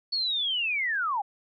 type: linear sweep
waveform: sine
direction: down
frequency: 4453 to 766 Hz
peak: -25 dBFS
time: 0.12-1.22 s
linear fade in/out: 10 ms
effects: none